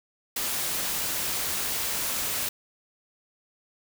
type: noise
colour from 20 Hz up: white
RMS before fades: -29 dBFS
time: 0.36-2.49 s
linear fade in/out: 5 ms
effects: none